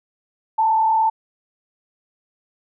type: tone with frequency modulation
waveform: sine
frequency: 885 Hz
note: A5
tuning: 10 cents sharp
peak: -14 dBFS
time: 0.58-1.1 s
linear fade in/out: 10 ms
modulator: 37.6 Hz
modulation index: 0.56
effects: none